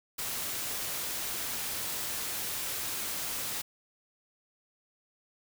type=noise; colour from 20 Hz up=white; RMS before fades=-35 dBFS; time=0.18-3.62 s; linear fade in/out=10 ms; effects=none